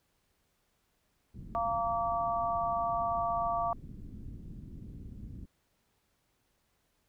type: low-pass noise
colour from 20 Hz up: pink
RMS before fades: -45 dBFS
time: 1.34-5.46 s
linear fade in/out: 10 ms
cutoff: 270 Hz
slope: 24 dB/octave
type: harmonic tone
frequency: 230.6 Hz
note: A#3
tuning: 19 cents flat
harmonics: 3 / 4 / 5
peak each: -31 / -37 / -33 dBFS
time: 1.55-3.73 s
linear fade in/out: 0 ms
effects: pink hiss -75 dBFS RMS until 7.08 s